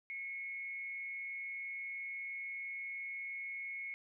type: tone with frequency modulation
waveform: sine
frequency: 2187 Hz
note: C#7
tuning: 24 cents flat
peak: -40 dBFS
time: 0.1-3.94 s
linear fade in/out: 0 ms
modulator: 163 Hz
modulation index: 0.33
effects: none